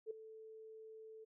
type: tone with ADSR envelope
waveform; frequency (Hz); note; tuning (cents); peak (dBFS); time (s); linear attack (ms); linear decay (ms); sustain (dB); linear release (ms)
sine; 440; A4; 0; -38; 0.06-1.25; 46; 7; -14; 16
effects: none